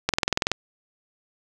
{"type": "click train", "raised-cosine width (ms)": 0.2, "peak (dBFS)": -3, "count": 10, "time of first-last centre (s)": [0.09, 0.517], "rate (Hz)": 21.1, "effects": []}